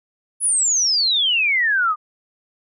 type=exponential sweep; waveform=sine; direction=down; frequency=10560 to 1192 Hz; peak=-15 dBFS; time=0.4-1.96 s; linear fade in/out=50 ms; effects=none